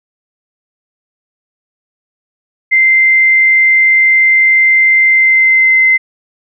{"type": "tone with pitch glide", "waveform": "sine", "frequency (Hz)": [2083, 2064], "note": ["C7", "C7"], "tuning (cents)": [-8, -24], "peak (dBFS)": -5, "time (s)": [2.71, 5.98], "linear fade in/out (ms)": 20, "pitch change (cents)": -16, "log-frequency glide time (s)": [5.07, 5.82], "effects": []}